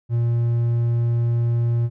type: tone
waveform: triangle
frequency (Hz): 117.9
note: A#2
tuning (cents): +20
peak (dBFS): -15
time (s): 0.09-1.9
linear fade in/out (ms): 50
effects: none